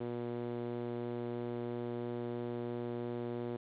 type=tone with band-pass filter; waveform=sawtooth; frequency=119.8 Hz; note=A#2; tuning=48 cents sharp; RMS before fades=-39 dBFS; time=0-3.57 s; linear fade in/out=10 ms; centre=390 Hz; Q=1.6; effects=resampled to 8000 Hz + 10-bit